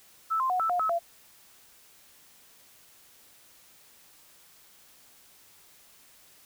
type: tone with pitch steps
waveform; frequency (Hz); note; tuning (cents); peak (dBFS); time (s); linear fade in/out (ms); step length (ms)
sine; 1315 / 1047 / 733 / 1319 / 713 / 1292 / 682; E6 / C6 / F#5 / E6 / F5 / E6 / F5; -5 / +1 / -16 / +1 / +36 / -35 / -41; -24; 0.3-0.993; 20; 99
effects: white hiss -57 dBFS RMS until 6.45 s